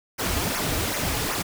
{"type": "noise with flanger", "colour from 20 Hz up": "pink", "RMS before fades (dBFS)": -26, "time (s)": [0.18, 1.43], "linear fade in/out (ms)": 20, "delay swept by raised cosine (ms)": [0.24, 5.44], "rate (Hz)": 2.6, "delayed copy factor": -0.75, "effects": []}